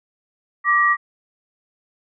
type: tone pair together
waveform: sine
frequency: 1174.7 / 1903.9 Hz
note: D6 / A#6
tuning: 0 / +36 cents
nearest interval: minor sixth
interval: 836 cents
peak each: -16 dBFS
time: 0.64-0.97 s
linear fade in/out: 50 ms
effects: none